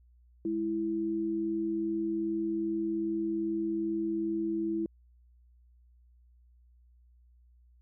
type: tone pair together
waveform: sine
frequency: 207.7 / 330.2 Hz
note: G#3 / E4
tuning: 0 / +3 cents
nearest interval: minor sixth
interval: 803 cents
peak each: -37 / -29 dBFS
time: 0.45-4.86 s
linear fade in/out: 2 ms
effects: added 60 Hz sine -58 dBFS peak until 7.81 s